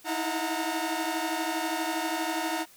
sawtooth tone cluster, 315.9 / 328.3 / 725 / 914 Hz, D#4 / E4 / F#5 / A#5, +26 / -7 / -35 / -34 cents, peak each -30 dBFS, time 0.04-2.66 s, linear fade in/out 50 ms, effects white hiss -55 dBFS RMS until 2.76 s

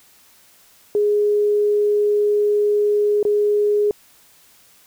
sine tone with dropouts, 415.3 Hz, G#4, in tune, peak -14 dBFS, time 0.95-3.91 s, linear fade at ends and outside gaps 1 ms, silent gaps 3.229-3.251 s, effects white hiss -52 dBFS RMS until 4.86 s

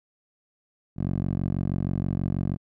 10% pulse tone with band-pass filter, 46.25 Hz, F#1, in tune, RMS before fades -27 dBFS, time 0.96-2.58 s, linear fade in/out 50 ms, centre 150 Hz, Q 0.93, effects none

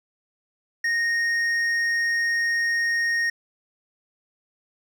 sine tone with hard clipping, 1858 Hz, A#6, 6 cents flat, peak -22 dBFS, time 0.84-3.3 s, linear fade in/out 5 ms, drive 6 dB, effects none

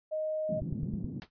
sine tone, 622.3 Hz, D#5, in tune, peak -30 dBFS, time 0.11-0.61 s, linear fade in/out 20 ms
white band-pass noise, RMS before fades -37 dBFS, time 0.49-1.2 s, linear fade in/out 5 ms, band 120 to 220 Hz, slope 24 dB/octave
click train, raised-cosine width 5 ms, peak -22 dBFS, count 5, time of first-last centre 0.62-1.045 s, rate 9.42 Hz
pink noise with exponential decay, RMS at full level -40 dBFS, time 1.22-1.3 s, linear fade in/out 0 ms, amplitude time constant 16 ms
effects resampled to 11025 Hz

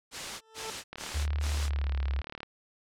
white noise bursts, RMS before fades -36 dBFS, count 4, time 0.11-1.7 s, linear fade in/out 50 ms, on 300 ms, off 130 ms
20% pulse tone with exponential growth, 442.9 Hz, A4, 11 cents sharp, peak -30 dBFS, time 0.34-0.7 s, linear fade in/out 0 ms, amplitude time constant 78 ms
click train, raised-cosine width 0.3 ms, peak -24 dBFS, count 57, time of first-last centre 0.93-2.431 s, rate 37.3 Hz
sine tone with pitch glide, 73.42 to 67.72 Hz, D2 to C#2, 0 to -40 cents, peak -27 dBFS, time 1.14-2.22 s, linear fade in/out 20 ms, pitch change -140 cents, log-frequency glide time 1.56-2 s
effects low-pass 7000 Hz 12 dB/octave

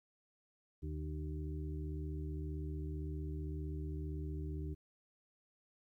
harmonic tone with a mistuned harmonic, 75.5 Hz, D2, 48 cents sharp, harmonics 1 / 2 / 4 / 5, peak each -40 / -45 / -48 / -51 dBFS, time 0.82-4.75 s, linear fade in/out 20 ms, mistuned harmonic 5, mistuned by +29 cents, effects 13-bit

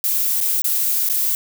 violet noise with dropouts, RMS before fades -19 dBFS, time 0.04-1.35 s, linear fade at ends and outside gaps 1 ms, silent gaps 0.405-0.411 / 0.62-0.643 / 1.089-1.098 s, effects none

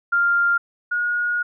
sine tone pair in turn, 1396.9 / 1442 Hz, F6 / F#6, 0 / -45 cents, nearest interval minor second, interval 55 cents, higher second, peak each -15 / -19 dBFS, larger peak first, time 0.12-0.58 / 0.91-1.43 s, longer second, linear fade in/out 10 ms, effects none

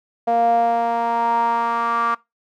sawtooth tone with band-pass filter sweep, 233.1 Hz, A#3, in tune, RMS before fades -19 dBFS, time 0.27-2.15 s, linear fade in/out 10 ms, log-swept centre 650 to 1200 Hz, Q 6.9, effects noise-tail reverb RT60 0.2 s tail -21 dB re dry

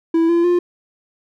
triangle tone with pitch steps, 329.6 / 340.6 / 352 Hz, E4 / F4 / F4, 0 / -43 / +14 cents, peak -10 dBFS, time 0.14-0.59 s, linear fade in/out 5 ms, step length 150 ms, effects none

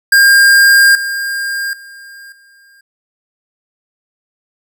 square tone with level steps, 1607 Hz, G6, 43 cents sharp, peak -5 / -17 / -33 / -44 dBFS, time 0.12-2.81 s, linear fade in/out 5 ms, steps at 0.95 / 1.73 / 2.32 s, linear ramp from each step 2 ms, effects none

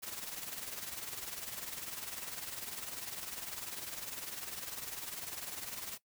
white noise with tremolo, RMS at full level -40 dBFS, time 0.02-5.98 s, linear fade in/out 20 ms, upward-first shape triangle, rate 20 Hz, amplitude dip 70%, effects noise-tail reverb RT60 0.1 s tail -17 dB re dry

